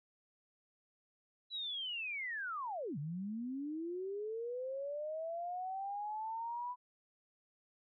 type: linear two-way sweep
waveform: sine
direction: down then up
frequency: 3979 to 138.2 to 996 Hz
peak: -38 dBFS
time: 1.5-6.76 s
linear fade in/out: 50 ms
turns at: 2.98 s
effects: none